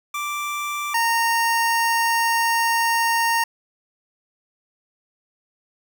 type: tone pair in turn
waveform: 25% pulse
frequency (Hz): 1174.7 / 922.7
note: D6 / A#5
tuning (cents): 0 / -18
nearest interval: major third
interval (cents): 418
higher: first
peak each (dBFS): -21 / -14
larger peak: second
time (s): 0.14-0.94 / 0.94-3.44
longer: second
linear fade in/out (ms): 5
effects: 8-bit